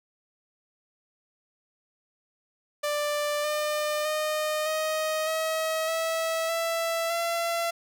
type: tone with pitch steps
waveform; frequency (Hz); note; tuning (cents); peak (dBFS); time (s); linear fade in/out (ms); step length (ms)
sawtooth; 590 / 601.7 / 613.6 / 625.8 / 638.2 / 650.9 / 663.8 / 676.9; D5 / D5 / D#5 / D#5 / D#5 / E5 / E5 / E5; +8 / +42 / -24 / +10 / +44 / -22 / +12 / +46; -22; 2.83-7.71; 10; 610
effects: none